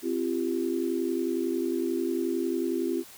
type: chord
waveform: sine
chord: C suspended fourth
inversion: none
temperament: equal with one note detuned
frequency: 261.6 / 340.9 / 392 Hz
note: C4 / F4 / G4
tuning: 0 / -42 / 0 cents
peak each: -31 / -28 / -32 dBFS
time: 0.02-3.04 s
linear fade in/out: 50 ms
effects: white hiss -49 dBFS RMS until 3.17 s